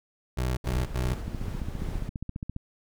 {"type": "tone bursts", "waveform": "25% pulse", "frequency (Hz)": 62.8, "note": "B1", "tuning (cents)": 30, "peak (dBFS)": -22, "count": 3, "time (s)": [0.37, 1.142], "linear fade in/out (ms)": 10, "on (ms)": 200, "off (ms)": 86}
{"type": "noise with tremolo", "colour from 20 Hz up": "brown", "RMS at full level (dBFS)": -34, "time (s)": [0.64, 2.09], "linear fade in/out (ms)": 5, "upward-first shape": "square", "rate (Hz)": 2.6, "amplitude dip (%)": 25}
{"type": "click train", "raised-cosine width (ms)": 5, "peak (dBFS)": -21, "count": 20, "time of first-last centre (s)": [1.28, 2.564], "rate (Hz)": 14.8}
{"effects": []}